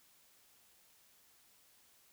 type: silence
effects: white hiss -67 dBFS RMS until 2.12 s